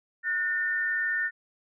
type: tone pair together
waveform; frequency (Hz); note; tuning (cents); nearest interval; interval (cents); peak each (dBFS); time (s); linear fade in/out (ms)
sine; 1463 / 1809.7; F#6 / A6; -20 / +48; major third; 368; -31 / -26; 0.23-1.31; 50
effects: none